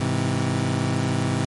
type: chord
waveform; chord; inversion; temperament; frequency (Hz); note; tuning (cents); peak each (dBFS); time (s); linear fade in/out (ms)
25% pulse; Ab augmented; none; equal with one note detuned; 103.83 / 130.81 / 162.83; Ab2 / C3 / E3; 0 / 0 / -21; -22 / -20 / -24; 0-1.45; 5
effects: MP3 48 kbps